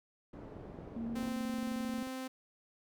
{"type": "low-pass noise", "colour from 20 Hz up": "white", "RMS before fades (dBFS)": -49, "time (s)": [0.33, 1.3], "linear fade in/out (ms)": 5, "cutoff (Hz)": 440, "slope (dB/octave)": 12}
{"type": "click train", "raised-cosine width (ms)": 2, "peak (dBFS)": -38, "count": 39, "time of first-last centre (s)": [0.39, 2.071], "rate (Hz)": 22.6}
{"type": "tone with pitch glide", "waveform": "sine", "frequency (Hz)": [230.6, 227.2], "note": ["A#3", "A#3"], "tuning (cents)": [-19, -44], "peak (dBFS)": -36, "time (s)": [0.96, 2.03], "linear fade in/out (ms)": 10, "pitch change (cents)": -25, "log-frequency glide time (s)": [1.34, 1.39]}
{"type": "tone", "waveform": "sawtooth", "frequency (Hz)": 260, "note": "C4", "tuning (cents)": -11, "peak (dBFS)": -35, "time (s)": [1.15, 2.28], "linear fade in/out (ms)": 10}
{"effects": []}